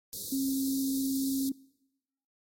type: band-stop noise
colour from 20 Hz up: white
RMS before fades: -38 dBFS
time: 0.13-1.49 s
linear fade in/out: 0 ms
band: 530 to 3700 Hz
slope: 96 dB/octave
type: tone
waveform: sine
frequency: 269.8 Hz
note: C#4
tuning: 47 cents flat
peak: -27 dBFS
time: 0.32-1.52 s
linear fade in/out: 5 ms
effects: noise-tail reverb RT60 0.9 s tail -23 dB re dry + MP3 64 kbps